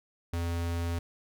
square tone, 85 Hz, F2, 46 cents flat, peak -30 dBFS, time 0.33-0.99 s, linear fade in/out 5 ms, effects none

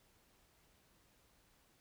silence, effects pink hiss -71 dBFS RMS until 1.8 s

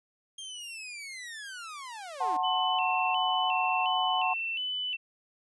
sawtooth linear sweep, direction down, 3223 to 277.2 Hz, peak -36 dBFS, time 0.38-2.37 s, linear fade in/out 5 ms
sine chord, F# diminished, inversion none, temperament just, 740 / 888 / 1065.6 Hz, F#5 / A5 / C6, 0 / +16 / +31 cents, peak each -29 / -32 / -31 dBFS, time 2.2-4.34 s, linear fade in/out 10 ms
sine tone with vibrato, 2839 Hz, F7, 28 cents sharp, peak -30 dBFS, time 2.43-4.97 s, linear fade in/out 20 ms, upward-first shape square, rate 1.4 Hz, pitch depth 95 cents each way
effects resampled to 24000 Hz

